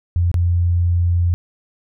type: tone with dropouts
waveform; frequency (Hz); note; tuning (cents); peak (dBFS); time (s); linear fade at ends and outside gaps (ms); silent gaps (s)
sine; 87; F2; -6; -13; 0.16-1.34; 0; 0.315-0.342
effects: none